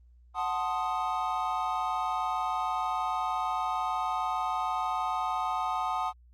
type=chord; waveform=triangle; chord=F# diminished seventh; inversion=none; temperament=equal; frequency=740 / 880 / 1046.5 / 1244.5 Hz; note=F#5 / A5 / C6 / Eb6; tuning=0 / 0 / 0 / 0 cents; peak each=-31 / -32 / -34 / -31 dBFS; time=0.34-6.13 s; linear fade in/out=50 ms; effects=added 60 Hz sine -54 dBFS peak until 6.33 s + Opus 24 kbps